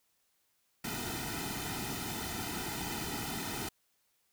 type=noise with comb filter; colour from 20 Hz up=pink; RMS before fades=-38 dBFS; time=0.84-3.69 s; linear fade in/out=5 ms; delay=1.8 ms; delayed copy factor=-1; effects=white hiss -75 dBFS RMS until 4.32 s